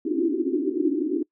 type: band-pass noise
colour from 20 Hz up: pink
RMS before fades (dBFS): -24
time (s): 0.05-1.23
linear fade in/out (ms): 5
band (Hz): 270 to 380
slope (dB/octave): 96
effects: noise-tail reverb RT60 0.1 s tail -25 dB re dry